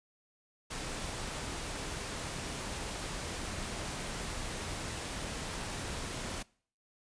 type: noise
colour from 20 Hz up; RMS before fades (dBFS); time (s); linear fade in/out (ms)
pink; -39; 0.7-6.43; 10
effects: noise-tail reverb RT60 0.5 s tail -23 dB re dry + resampled to 22050 Hz